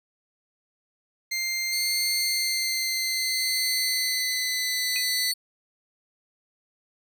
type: tone with pitch glide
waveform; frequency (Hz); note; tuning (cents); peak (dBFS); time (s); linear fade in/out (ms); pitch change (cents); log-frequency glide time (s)
20% pulse; 2100 to 2002; C7 to B6; +6 to +23; -21; 1.31-5.32; 10; -83; 2.18-4.91
type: tone with tremolo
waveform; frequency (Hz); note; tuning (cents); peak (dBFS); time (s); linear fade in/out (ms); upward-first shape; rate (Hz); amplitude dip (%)
sawtooth; 4435; C#8; 0; -23; 1.72-5.34; 10; sine; 0.62; 50
type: tone with exponential decay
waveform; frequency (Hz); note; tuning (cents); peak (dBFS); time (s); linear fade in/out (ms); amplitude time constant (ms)
sine; 2500; D#7; +8; -25; 4.96-5.07; 0; 22
effects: none